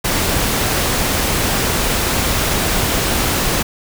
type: noise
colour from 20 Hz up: pink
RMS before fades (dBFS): -17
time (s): 0.04-3.63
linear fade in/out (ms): 10
effects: none